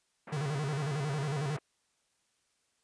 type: band-pass noise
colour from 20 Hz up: pink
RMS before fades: -46 dBFS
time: 0.27-1.59 s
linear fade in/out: 5 ms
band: 230 to 2100 Hz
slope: 24 dB/octave
type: tone with vibrato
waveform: square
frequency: 144.7 Hz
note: D3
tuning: 25 cents flat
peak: -32 dBFS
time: 0.32-1.57 s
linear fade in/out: 10 ms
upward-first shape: square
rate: 11 Hz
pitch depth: 100 cents each way
effects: white hiss -75 dBFS RMS until 2.83 s + resampled to 22050 Hz